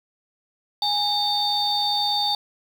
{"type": "tone cluster", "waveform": "sine", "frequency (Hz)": [824, 3635, 4542], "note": ["G#5", "A#7", "C#8"], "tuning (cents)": [-14, -44, 41], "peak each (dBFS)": -24, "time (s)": [0.82, 2.35], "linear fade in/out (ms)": 2, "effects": ["tanh soft clip ceiling -10 dBFS", "7-bit"]}